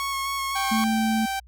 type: tone with vibrato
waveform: sawtooth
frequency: 1097 Hz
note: C#6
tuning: 18 cents flat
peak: -22 dBFS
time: 0-0.84 s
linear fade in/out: 0 ms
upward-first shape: square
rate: 3.9 Hz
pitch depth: 12 cents each way
type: tone with pitch glide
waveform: sawtooth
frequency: 784 to 779 Hz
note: G5 to G5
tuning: 0 to -11 cents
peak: -22 dBFS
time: 0.55-1.4 s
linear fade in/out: 10 ms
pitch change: -11 cents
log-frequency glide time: 0.9-0.98 s
type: tone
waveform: sine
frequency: 220.8 Hz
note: A3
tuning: 6 cents sharp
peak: -21 dBFS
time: 0.71-1.26 s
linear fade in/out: 10 ms
effects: added 60 Hz sine -47 dBFS peak until 1.47 s